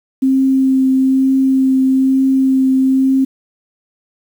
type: tone with vibrato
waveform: sine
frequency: 264.6 Hz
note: C4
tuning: 20 cents sharp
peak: -9 dBFS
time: 0.22-3.25 s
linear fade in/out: 10 ms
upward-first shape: triangle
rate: 1.1 Hz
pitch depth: 13 cents each way
effects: 7-bit